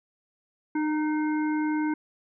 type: harmonic tone with a mistuned harmonic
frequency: 305.2 Hz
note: D#4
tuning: 33 cents flat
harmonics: 1 / 3 / 5 / 7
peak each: -24 / -34 / -38 / -41 dBFS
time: 0.75-1.94 s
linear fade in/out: 5 ms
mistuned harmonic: 3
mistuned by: +22 cents
effects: none